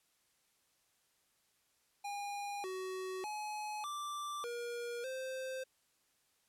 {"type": "tone with pitch steps", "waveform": "square", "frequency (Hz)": [812, 374.5, 846, 1174, 476.2, 522], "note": ["G#5", "F#4", "G#5", "D6", "A#4", "C5"], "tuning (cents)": [-39, 21, 32, -1, 37, -4], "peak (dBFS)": -40, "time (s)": [2.04, 5.64], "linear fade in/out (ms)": 10, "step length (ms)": 600, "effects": ["white hiss -75 dBFS RMS until 6.48 s", "low-pass 12000 Hz 12 dB/octave"]}